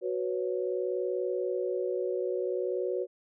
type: chord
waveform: sine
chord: F# suspended fourth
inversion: none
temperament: equal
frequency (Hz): 370 / 493.9 / 554.4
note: F#4 / B4 / C#5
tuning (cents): 0 / 0 / 0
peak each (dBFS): -31 / -33 / -35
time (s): 0.01-3.07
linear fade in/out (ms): 50
effects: none